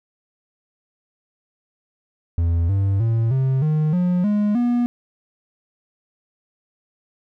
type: tone with pitch steps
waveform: triangle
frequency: 84.4 / 98.08 / 113.97 / 132.44 / 153.9 / 178.84 / 207.8 / 241.5 Hz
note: E2 / G2 / A#2 / C3 / D#3 / F3 / G#3 / B3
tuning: +41 / +1 / -39 / +21 / -19 / +41 / +1 / -39 cents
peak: -14 dBFS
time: 2.38-4.86 s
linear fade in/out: 0 ms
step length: 310 ms
effects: none